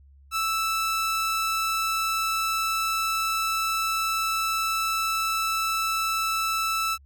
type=tone; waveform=sawtooth; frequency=1318.5 Hz; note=E6; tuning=in tune; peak=-20 dBFS; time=0.31-6.98 s; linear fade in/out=50 ms; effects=added 69 Hz sine -50 dBFS peak until 7.05 s